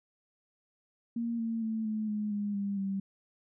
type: tone with pitch steps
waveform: sine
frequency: 233.1 / 227.3 / 221.5 / 216 / 210.6 / 205.3 / 200.1 / 195.11 Hz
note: A#3 / A#3 / A3 / A3 / G#3 / G#3 / G3 / G3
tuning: 0 / -43 / +12 / -32 / +24 / -20 / +36 / -8 cents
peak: -30 dBFS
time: 1.16-3 s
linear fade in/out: 5 ms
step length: 230 ms
effects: none